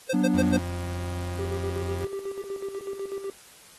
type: tone bursts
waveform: square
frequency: 523.3 Hz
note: C5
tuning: in tune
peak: -24 dBFS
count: 4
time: 0.09-0.57 s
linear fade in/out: 10 ms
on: 45 ms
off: 100 ms
type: chord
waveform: triangle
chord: B minor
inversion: second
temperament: equal with one note detuned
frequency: 185 / 243.1 / 293.7 Hz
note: F#3 / B3 / D4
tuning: 0 / -27 / 0 cents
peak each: -23 dBFS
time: 0.13-0.59 s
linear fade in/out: 10 ms
type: tone with pitch glide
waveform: 40% pulse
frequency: 87.9 to 88.46 Hz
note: F2 to F2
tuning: +12 to +23 cents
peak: -29 dBFS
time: 0.34-2.05 s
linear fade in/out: 5 ms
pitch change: +11 cents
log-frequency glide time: 0.67-1.53 s
type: tone with tremolo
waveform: triangle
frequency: 393 Hz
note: G4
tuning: 4 cents sharp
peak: -27 dBFS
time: 1.39-3.3 s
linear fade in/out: 2 ms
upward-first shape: square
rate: 8.1 Hz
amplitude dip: 60%
effects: white hiss -51 dBFS RMS until 3.78 s + AAC 32 kbps